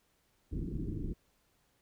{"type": "low-pass noise", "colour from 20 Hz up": "pink", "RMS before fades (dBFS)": -37, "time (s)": [0.51, 1.14], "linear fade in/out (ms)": 20, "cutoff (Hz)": 370, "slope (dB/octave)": 48, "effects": ["pink hiss -73 dBFS RMS until 1.81 s"]}